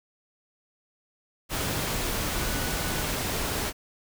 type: tone in noise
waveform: sine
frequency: 1480 Hz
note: F#6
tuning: in tune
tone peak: -40 dBFS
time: 2.29-3.05 s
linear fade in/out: 50 ms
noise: pink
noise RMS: -29 dBFS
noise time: 1.49-3.73 s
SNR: -14 dB
effects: none